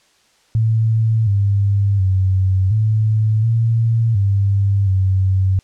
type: tone with pitch steps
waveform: sine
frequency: 111.6 / 100.2 / 94.6 / 108.7 / 114.2 / 99.3 / 95 Hz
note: A2 / G2 / F#2 / A2 / A#2 / G2 / F#2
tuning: +25 / +38 / +39 / -21 / -35 / +23 / +46 cents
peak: -12 dBFS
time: 0.55-5.59 s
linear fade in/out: 0 ms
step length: 720 ms
effects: white hiss -56 dBFS RMS until 5.63 s + low-pass 7000 Hz 12 dB/octave